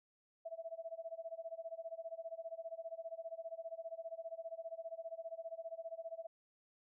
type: tone with tremolo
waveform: sine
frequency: 659.3 Hz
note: E5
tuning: in tune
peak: -40 dBFS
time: 0.45-6.27 s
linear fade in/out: 10 ms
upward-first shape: sine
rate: 15 Hz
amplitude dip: 95%
effects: none